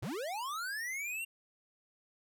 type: linear sweep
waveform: square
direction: up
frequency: 85 to 2794 Hz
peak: -37 dBFS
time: 0.02-1.25 s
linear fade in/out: 10 ms
effects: none